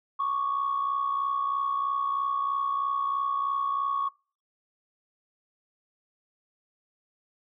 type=tone pair together; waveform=sine; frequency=1108.7 / 1171.8 Hz; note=C#6 / D6; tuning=0 / -4 cents; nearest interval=minor second; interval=96 cents; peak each=-25 / -32 dBFS; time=0.19-4.09 s; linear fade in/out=10 ms; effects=noise-tail reverb RT60 0.4 s tail -26 dB re dry + tanh soft clip ceiling -19 dBFS